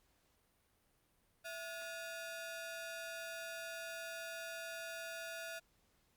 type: ring-modulated tone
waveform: sawtooth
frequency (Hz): 1051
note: C6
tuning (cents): +7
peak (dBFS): -37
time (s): 1.44-5.6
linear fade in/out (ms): 20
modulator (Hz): 390
effects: pink hiss -75 dBFS RMS until 6.16 s + Opus 48 kbps